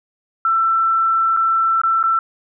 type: tone with dropouts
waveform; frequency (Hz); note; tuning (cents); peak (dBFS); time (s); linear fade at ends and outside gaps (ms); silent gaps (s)
sine; 1337; E6; +24; -13; 0.45-2.19; 2; 1.366-1.371 / 1.816-1.835 / 2.029-2.038
effects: none